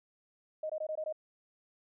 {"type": "tone bursts", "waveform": "sine", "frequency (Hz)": 622.3, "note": "D#5", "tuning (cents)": 0, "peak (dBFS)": -33, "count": 6, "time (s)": [0.63, 1.126], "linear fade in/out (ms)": 5, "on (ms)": 66, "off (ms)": 20, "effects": []}